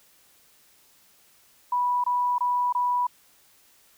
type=tone bursts; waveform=sine; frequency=982 Hz; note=B5; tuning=10 cents flat; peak=-21 dBFS; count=4; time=1.72-3.069 s; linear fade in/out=5 ms; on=320 ms; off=23 ms; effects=white hiss -59 dBFS RMS until 3.97 s